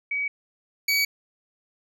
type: tone pair in turn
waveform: sine / 25% pulse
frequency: 2269 / 2269 Hz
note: C#7 / C#7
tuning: +40 / +40 cents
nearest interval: unison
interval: 0 cents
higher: neither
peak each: -24 / -16 dBFS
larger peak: second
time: 0.11-0.28 / 0.88-1.05 s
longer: neither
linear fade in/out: 5 ms
effects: none